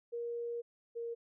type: tone pair in turn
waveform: sine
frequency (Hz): 471.7 / 466.8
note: A#4 / A#4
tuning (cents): +20 / +2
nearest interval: unison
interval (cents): 18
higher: first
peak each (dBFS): -36 / -37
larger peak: first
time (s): 0.12-0.62 / 0.95-1.15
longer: first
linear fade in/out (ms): 20
effects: none